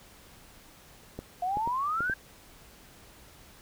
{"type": "clicks", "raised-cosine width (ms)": 2, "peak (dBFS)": -23, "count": 5, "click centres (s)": [1.19, 1.571, 1.675, 2.006, 2.098]}
{"type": "exponential sweep", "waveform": "sine", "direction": "up", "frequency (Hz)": [701, 1613], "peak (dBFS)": -27, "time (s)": [1.42, 2.14], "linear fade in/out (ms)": 5}
{"effects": ["pink hiss -54 dBFS RMS until 3.61 s"]}